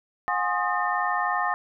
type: tone cluster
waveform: sine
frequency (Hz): 721 / 824 / 1064 / 1237 / 1808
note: F#5 / G#5 / C6 / D#6 / A6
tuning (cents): -45 / -14 / +29 / -10 / +47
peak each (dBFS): -29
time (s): 0.28-1.54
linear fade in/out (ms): 0
effects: none